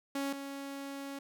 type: tone pair in turn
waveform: sawtooth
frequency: 277.2 / 277.2 Hz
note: C#4 / C#4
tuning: 0 / 0 cents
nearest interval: unison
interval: 0 cents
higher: neither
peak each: -29 / -36 dBFS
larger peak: first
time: 0.15-0.33 / 0.33-1.19 s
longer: second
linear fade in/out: 5 ms
effects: none